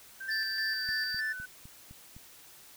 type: tone with pitch glide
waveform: sine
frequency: 1568 to 1502.4 Hz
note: G6 to F#6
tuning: 0 to +26 cents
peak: -38 dBFS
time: 0.2-1.46 s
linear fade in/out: 10 ms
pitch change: -74 cents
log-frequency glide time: 0.66-0.9 s
type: tone with tremolo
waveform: triangle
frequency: 1761 Hz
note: A6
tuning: 1 cent sharp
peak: -29 dBFS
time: 0.28-1.33 s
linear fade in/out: 10 ms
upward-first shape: square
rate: 3.3 Hz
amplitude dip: 50%
type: tone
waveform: triangle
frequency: 4654 Hz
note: D8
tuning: 17 cents flat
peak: -33 dBFS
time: 0.3-1.21 s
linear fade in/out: 20 ms
type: click train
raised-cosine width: 5 ms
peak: -37 dBFS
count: 6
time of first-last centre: 0.89-2.166 s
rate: 3.92 Hz
effects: white hiss -54 dBFS RMS until 2.76 s